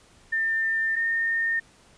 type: tone pair in turn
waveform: sine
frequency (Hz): 1798 / 1826.3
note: A6 / A#6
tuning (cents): +37 / -36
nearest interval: unison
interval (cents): 27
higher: second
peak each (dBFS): -22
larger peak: neither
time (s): 0.32-0.96 / 0.96-1.6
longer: neither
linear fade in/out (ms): 10
effects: pink hiss -56 dBFS RMS until 1.97 s + resampled to 22050 Hz